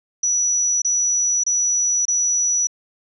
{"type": "tone bursts", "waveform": "sine", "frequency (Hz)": 5890, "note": "F#8", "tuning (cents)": -9, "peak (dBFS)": -16, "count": 4, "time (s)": [0.23, 2.671], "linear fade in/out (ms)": 5, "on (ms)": 590, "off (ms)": 27, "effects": []}